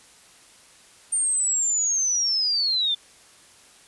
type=linear sweep; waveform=sine; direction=down; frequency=8870 to 3506 Hz; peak=-20 dBFS; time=1.12-2.95 s; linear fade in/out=10 ms; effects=white hiss -52 dBFS RMS until 3.87 s + resampled to 24000 Hz